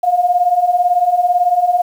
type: beating tone pair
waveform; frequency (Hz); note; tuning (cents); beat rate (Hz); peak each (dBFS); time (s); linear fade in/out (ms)
sine; 698.5 / 716.5; F5 / F5; 0 / +44; 18; -16 / -12; 0.03-1.82; 10
effects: 7-bit